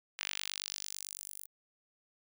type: tone with high-pass filter sweep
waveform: sawtooth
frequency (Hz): 49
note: G1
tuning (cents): 0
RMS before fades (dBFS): -42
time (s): 0.18-1.47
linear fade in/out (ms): 20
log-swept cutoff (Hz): 2300 to 12000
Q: 1.5
effects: none